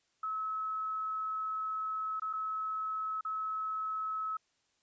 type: tone with dropouts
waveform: sine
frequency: 1292 Hz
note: E6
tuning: 35 cents flat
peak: -33 dBFS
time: 0.23-4.37 s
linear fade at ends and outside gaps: 5 ms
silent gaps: 2.198-2.219 / 2.33-2.334 / 3.21-3.249 s
effects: white hiss -75 dBFS RMS until 4.82 s + resampled to 16000 Hz